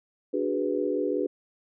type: chord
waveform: sine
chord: G# half-diminished seventh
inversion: second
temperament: equal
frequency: 293.7 / 370 / 415.3 / 493.9 Hz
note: D4 / F#4 / G#4 / B4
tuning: 0 / 0 / 0 / 0 cents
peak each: -30 dBFS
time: 0.33-1.27 s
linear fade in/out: 10 ms
effects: none